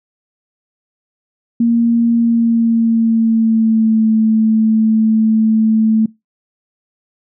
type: tone with pitch glide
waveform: sine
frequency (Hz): 233.1 to 220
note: A#3 to A3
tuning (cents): 0 to 0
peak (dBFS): -9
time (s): 1.6-6.06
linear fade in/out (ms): 5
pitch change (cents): -100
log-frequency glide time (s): 2.15-4.08
effects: noise-tail reverb RT60 0.2 s tail -22 dB re dry